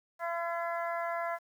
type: harmonic tone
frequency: 339.2 Hz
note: E4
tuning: 50 cents sharp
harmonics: 2 / 3 / 4 / 5 / 6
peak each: -34 / -38 / -40 / -42 / -44 dBFS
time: 0.19-1.39 s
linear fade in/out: 50 ms
effects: 10-bit